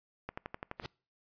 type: click train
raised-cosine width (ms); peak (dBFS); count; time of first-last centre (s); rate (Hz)
0.5; -23; 7; 0.29-0.798; 11.8
type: noise with exponential growth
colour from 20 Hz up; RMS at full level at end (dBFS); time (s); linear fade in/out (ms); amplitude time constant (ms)
pink; -36; 0.77-0.86; 0; 18
effects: noise-tail reverb RT60 0.4 s tail -25 dB re dry + resampled to 11025 Hz